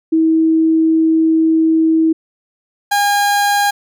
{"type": "tone pair in turn", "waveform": ["sine", "30% pulse"], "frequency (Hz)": [321.7, 813.4], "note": ["E4", "G#5"], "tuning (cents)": [-42, -36], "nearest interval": "octave + major third", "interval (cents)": 1606, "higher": "second", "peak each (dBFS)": -9, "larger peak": "neither", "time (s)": [[0.12, 2.13], [2.91, 3.71]], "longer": "first", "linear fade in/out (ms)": 10, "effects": []}